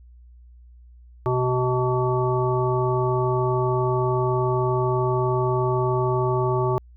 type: harmonic tone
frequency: 126.2 Hz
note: B2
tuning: 38 cents sharp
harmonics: 1 / 3 / 5 / 7 / 9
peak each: -23 / -23 / -30 / -28 / -29 dBFS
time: 1.26-6.78 s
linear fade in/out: 0 ms
effects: added 60 Hz sine -45 dBFS peak until 6.96 s